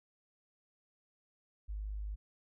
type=tone; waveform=sine; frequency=51.5 Hz; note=G#1; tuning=14 cents flat; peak=-37 dBFS; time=1.68-2.16 s; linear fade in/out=20 ms; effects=none